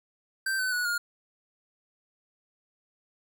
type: tone with pitch steps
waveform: square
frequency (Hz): 1562 / 1514 / 1467.5 / 1422.5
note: G6 / F#6 / F#6 / F6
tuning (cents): -7 / +39 / -15 / +31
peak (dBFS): -27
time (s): 0.46-0.98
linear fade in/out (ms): 5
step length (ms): 130
effects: none